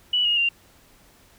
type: tone with pitch steps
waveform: sine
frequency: 2952 / 2865 / 2780 Hz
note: F#7 / F7 / F7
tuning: -5 / +44 / -9 cents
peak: -18 dBFS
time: 0.13-0.49 s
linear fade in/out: 5 ms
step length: 120 ms
effects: pink hiss -55 dBFS RMS until 1.38 s